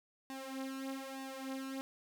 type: tone with flanger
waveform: sawtooth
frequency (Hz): 267.3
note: C4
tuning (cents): +37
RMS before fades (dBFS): -43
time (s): 0.3-1.81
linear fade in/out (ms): 0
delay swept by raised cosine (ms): 1.1 to 4.5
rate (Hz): 1.1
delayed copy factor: +0.8
effects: none